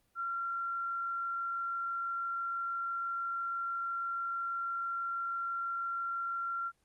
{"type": "tone with frequency modulation", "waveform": "sine", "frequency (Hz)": 1372, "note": "F6", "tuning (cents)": -31, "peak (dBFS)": -33, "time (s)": [0.15, 6.72], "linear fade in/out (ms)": 50, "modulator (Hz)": 26.1, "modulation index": 0.25, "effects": ["pink hiss -74 dBFS RMS until 6.84 s", "Opus 24 kbps"]}